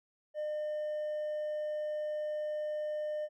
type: tone with hard clipping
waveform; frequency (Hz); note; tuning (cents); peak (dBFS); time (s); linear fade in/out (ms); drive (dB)
sine; 605; D#5; -49; -34; 0.34-3.29; 50; 2
effects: none